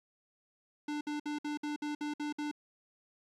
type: tone bursts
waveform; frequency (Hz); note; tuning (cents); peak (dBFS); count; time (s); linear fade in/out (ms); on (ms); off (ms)
square; 296.6; D4; +17; -35; 9; 0.88-2.514; 5; 130; 58
effects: low-pass 6000 Hz 12 dB/octave + 12-bit